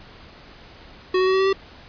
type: tone with pitch steps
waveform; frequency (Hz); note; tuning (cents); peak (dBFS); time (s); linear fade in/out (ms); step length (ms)
square; 370 / 373.7 / 377.3 / 381.1 / 384.8 / 388.6; F#4 / F#4 / F#4 / G4 / G4 / G4; 0 / +17 / +34 / -49 / -32 / -15; -17; 1.14-1.53; 5; 65
effects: pink hiss -45 dBFS RMS until 1.88 s + resampled to 11025 Hz